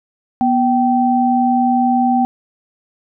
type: tone pair together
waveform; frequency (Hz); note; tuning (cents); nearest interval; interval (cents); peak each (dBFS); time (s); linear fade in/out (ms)
sine; 244.1 / 775; B3 / G5; -20 / -20; octave + minor sixth; 2000; -14; 0.41-2.25; 0
effects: none